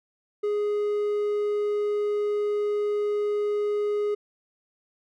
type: tone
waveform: triangle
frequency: 415.3 Hz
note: G#4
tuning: in tune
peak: -21 dBFS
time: 0.43-4.15 s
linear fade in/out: 10 ms
effects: none